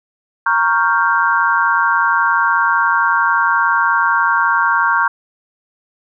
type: chord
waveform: sine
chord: G half-diminished seventh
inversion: first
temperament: equal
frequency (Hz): 932.3 / 1108.7 / 1396.9 / 1568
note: Bb5 / Db6 / F6 / G6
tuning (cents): 0 / 0 / 0 / 0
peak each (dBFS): -17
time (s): 0.46-5.08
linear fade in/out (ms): 5
effects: none